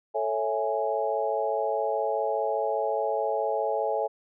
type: chord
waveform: sine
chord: A major seventh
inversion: none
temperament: equal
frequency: 440 / 554.4 / 659.3 / 830.6 Hz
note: A4 / C#5 / E5 / G#5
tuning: 0 / 0 / 0 / 0 cents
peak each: -30 dBFS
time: 0.14-4.08 s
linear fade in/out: 20 ms
effects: none